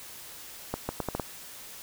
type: accelerating click train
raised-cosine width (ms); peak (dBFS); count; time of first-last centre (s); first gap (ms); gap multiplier
1; -15; 6; 0.74-1.198; 150; 0.75
effects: white hiss -45 dBFS RMS until 1.82 s